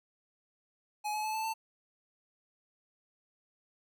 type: tone with pitch steps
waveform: square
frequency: 842 / 853.8 / 865.7 / 877.8 / 890 Hz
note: G#5 / G#5 / A5 / A5 / A5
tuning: +24 / +48 / -28 / -4 / +20 cents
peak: -33 dBFS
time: 1.04-1.54 s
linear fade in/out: 20 ms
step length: 100 ms
effects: none